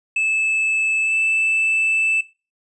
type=tone with pitch glide; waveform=triangle; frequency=2617 to 2637 Hz; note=E7 to E7; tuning=-13 to 0 cents; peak=-15 dBFS; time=0.16-2.21 s; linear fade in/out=5 ms; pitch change=+13 cents; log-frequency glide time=1.03-1.13 s; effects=noise-tail reverb RT60 0.3 s tail -18 dB re dry + resampled to 24000 Hz